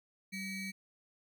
square ring-modulated tone, 1046.5 Hz, C6, in tune, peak -36 dBFS, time 0.32-0.72 s, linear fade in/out 20 ms, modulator 1240 Hz, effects none

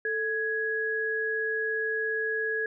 sine tone pair together, 441.4 / 1667.8 Hz, A4 / G#6, +5 / +7 cents, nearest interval octave + major seventh, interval 2302 cents, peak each -31 / -28 dBFS, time 0.05-2.66 s, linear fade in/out 2 ms, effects none

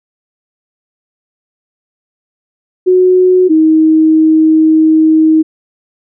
sine tone pair in turn, 367.3 / 315.8 Hz, F#4 / D#4, -13 / +26 cents, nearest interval minor third, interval 261 cents, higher first, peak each -4 dBFS, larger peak neither, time 2.86-3.49 / 3.49-5.43 s, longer second, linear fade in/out 20 ms, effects none

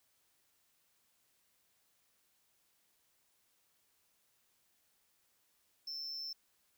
triangle tone with amplitude modulation, 5330 Hz, E8, 18 cents sharp, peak -37 dBFS, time 5.87-6.33 s, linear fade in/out 5 ms, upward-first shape sine, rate 149 Hz, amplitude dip 45%, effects white hiss -75 dBFS RMS until 6.77 s

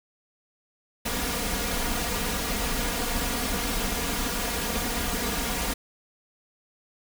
pink noise with comb filter, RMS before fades -28 dBFS, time 1.05-5.74 s, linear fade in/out 10 ms, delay 4.2 ms, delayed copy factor +0.75, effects none

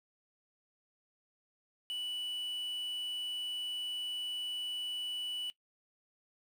triangle tone with quantisation, 2960 Hz, F#7, in tune, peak -34 dBFS, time 1.9-5.5 s, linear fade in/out 0 ms, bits 9, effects noise-tail reverb RT60 0.1 s tail -18 dB re dry

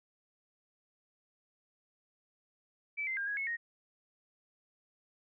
sine tone with pitch steps, 2310 / 2078 / 1606 / 1660 / 2189 / 1867 Hz, D7 / C7 / G6 / G#6 / C#7 / A#6, -29 / -12 / +41 / -1 / -22 / +2 cents, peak -33 dBFS, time 2.97-3.57 s, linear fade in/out 20 ms, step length 100 ms, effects none

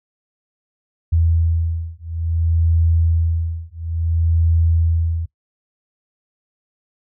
sine beating tone pair, 82.41 / 82.99 Hz, E2 / E2, 0 / +12 cents, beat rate 0.58 Hz, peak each -18 dBFS, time 1.12-5.26 s, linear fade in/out 10 ms, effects noise-tail reverb RT60 0.1 s tail -20 dB re dry

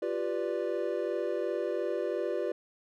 triangle chord, G dominant seventh, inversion third, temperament equal, 349.2 / 392 / 493.9 / 587.3 Hz, F4 / G4 / B4 / D5, 0 / 0 / 0 / 0 cents, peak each -33 dBFS, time 0.02-2.52 s, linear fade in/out 5 ms, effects none

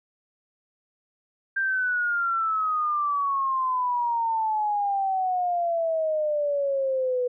sine exponential sweep, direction down, 1590 to 491.2 Hz, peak -22 dBFS, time 1.56-7.28 s, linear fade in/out 10 ms, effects none

